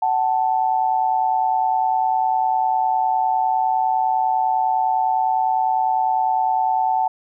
sine tone pair together, 750.1 / 880 Hz, F#5 / A5, +23 / 0 cents, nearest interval minor third, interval 277 cents, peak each -19 dBFS, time 0.02-7.08 s, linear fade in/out 5 ms, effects none

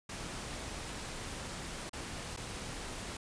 pink noise with dropouts, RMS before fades -42 dBFS, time 0.09-3.17 s, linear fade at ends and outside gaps 5 ms, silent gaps 1.895-1.931 / 2.365-2.372 s, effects resampled to 22050 Hz

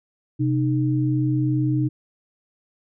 sine tone pair together, 129 / 306.4 Hz, C3 / D#4, -24 / -27 cents, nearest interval octave + minor third, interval 1497 cents, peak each -20 / -22 dBFS, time 0.39-1.89 s, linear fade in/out 20 ms, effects none

